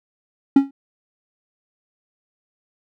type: tone with exponential decay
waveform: triangle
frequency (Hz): 275.2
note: C#4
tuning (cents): -12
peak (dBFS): -3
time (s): 0.56-0.71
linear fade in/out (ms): 5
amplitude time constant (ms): 31
effects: none